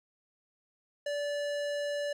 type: tone with hard clipping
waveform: sine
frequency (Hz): 580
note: D5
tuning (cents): -22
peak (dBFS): -33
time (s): 1.06-2.13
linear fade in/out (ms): 5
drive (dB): 18
effects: none